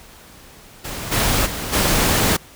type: noise with level steps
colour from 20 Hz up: pink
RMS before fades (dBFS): -29 / -18 / -27 / -17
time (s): 0.84-2.37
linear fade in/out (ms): 10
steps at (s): 1.11 / 1.45 / 1.72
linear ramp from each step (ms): 20
effects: pink hiss -44 dBFS RMS until 2.55 s